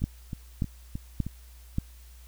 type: two click trains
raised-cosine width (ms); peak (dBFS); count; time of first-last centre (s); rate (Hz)
5; -21 / -14; 5 / 4; 0.02-1.266 / 0.04-1.784; 3.21 / 1.72
effects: added 60 Hz sine -47 dBFS peak until 2.27 s + white hiss -58 dBFS RMS until 2.27 s